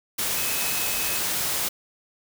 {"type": "tone in noise", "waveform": "sine", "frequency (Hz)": 2563, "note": "E7", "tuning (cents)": -49, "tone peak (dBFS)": -34, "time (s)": [0.36, 1.19], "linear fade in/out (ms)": 10, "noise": "white", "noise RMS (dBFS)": -26, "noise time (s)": [0.18, 1.69], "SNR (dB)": -11, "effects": []}